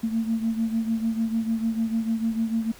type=beating tone pair; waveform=sine; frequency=224.2 / 230.9 Hz; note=A3 / A#3; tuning=+33 / -16 cents; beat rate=6.7 Hz; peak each=-23 / -28 dBFS; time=0.03-2.72 s; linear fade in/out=10 ms; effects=tanh soft clip ceiling -15 dBFS + pink hiss -48 dBFS RMS until 2.79 s